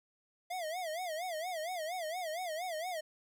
square tone with vibrato, 677 Hz, E5, 46 cents sharp, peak -37 dBFS, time 0.5-3.01 s, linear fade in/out 10 ms, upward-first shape sine, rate 4.3 Hz, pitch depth 170 cents each way, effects none

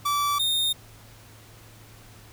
45% pulse tone pair in turn, 1157 / 3673 Hz, D6 / A#7, -26 / -26 cents, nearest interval octave + minor sixth, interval 2000 cents, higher second, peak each -22 / -22 dBFS, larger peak neither, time 0.05-0.39 / 0.39-0.73 s, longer neither, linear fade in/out 10 ms, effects added 109 Hz sine -50 dBFS peak until 2.32 s + pink hiss -51 dBFS RMS until 2.32 s

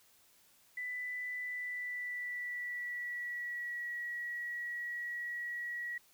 sine tone with pitch glide, 1989 to 1920.1 Hz, B6 to B6, +12 to -49 cents, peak -37 dBFS, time 0.77-5.98 s, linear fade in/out 5 ms, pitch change -61 cents, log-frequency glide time 1.41-3.94 s, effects white hiss -66 dBFS RMS until 6.13 s

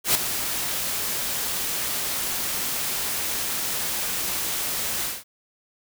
white noise with ADSR envelope, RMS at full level -17 dBFS, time 0.04-5.24 s, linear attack 110 ms, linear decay 4 ms, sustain -10 dB, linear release 190 ms, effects none

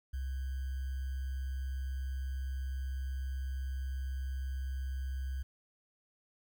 sine tone with sample-and-hold, 65.9 Hz, C2, 13 cents sharp, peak -34 dBFS, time 0.13-5.43 s, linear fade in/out 10 ms, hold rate 1575 Hz, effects none

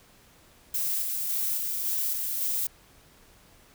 violet noise with tremolo, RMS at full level -28 dBFS, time 0.74-2.67 s, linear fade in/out 5 ms, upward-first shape square, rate 1.8 Hz, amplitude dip 25%, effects pink hiss -57 dBFS RMS until 3.74 s

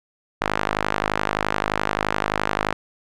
sawtooth tone with band-pass filter, 51.6 Hz, G#1, 10 cents flat, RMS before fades -24 dBFS, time 0.41-2.73 s, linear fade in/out 5 ms, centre 1300 Hz, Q 0.93, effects none

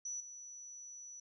sine tone with level steps, 5920 Hz, F#8, in tune, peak -39 / -48 dBFS, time 0.05-1.2 s, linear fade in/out 5 ms, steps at 0.2 s, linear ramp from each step 5 ms, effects none

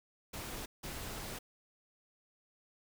pink noise bursts at uneven times, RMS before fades -43 dBFS, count 2, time 0.33-0.66 / 0.83-1.39 s, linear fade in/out 10 ms, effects none

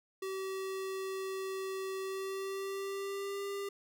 square tone with pitch glide, 382.9 to 398.7 Hz, G4 to G4, -41 to +29 cents, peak -37 dBFS, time 0.22-3.69 s, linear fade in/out 5 ms, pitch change +70 cents, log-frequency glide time 2.01-3.42 s, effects none

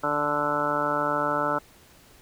harmonic tone with a mistuned harmonic, 146.83 Hz, D3, in tune, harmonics 1 / 2 / 3 / 4 / 5 / 6 / 7 / 8 / 9 / 10, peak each -39 / -33 / -35 / -29 / -38 / -31 / -33 / -38 / -27 / -34 dBFS, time 0.03-1.59 s, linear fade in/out 10 ms, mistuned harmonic 1, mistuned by +33 cents, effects pink hiss -54 dBFS RMS until 2.21 s

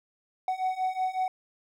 triangle beating tone pair, 744 / 749.4 Hz, F#5 / F#5, +9 / +22 cents, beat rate 5.4 Hz, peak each -29 / -27 dBFS, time 0.48-1.28 s, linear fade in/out 2 ms, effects none

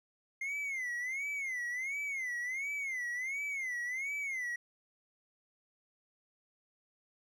triangle tone with vibrato, 2100 Hz, C7, 6 cents sharp, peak -33 dBFS, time 0.41-4.56 s, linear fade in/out 5 ms, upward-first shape sine, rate 1.4 Hz, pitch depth 160 cents each way, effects none

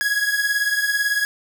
45% pulse beating tone pair, 1660 / 1678 Hz, G#6 / G#6, -1 / +17 cents, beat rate 18 Hz, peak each -20 / -24 dBFS, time 0.01-1.25 s, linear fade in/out 0 ms, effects 9-bit

